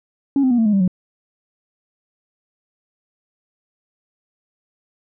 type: tone with pitch steps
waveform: sine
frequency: 277.2 / 258.6 / 241.3 / 225.2 / 210.1 / 196.01 / 182.88 Hz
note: C#4 / C4 / B3 / A3 / G#3 / G3 / F#3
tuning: 0 / -20 / -40 / +40 / +20 / 0 / -20 cents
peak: -11 dBFS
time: 0.36-0.878 s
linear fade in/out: 2 ms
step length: 74 ms
effects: tanh soft clip ceiling -10 dBFS